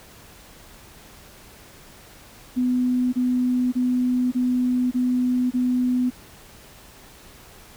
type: tone bursts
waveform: sine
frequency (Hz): 250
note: B3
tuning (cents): +21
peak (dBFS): -18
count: 6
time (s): 2.56-6.105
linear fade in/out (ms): 20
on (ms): 570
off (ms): 25
effects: pink hiss -47 dBFS RMS until 7.76 s